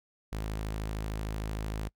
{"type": "tone", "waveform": "sawtooth", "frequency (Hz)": 53.2, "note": "G#1", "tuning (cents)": 42, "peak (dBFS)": -29, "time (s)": [0.32, 1.89], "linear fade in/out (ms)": 10, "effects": ["noise-tail reverb RT60 0.1 s tail -25 dB re dry"]}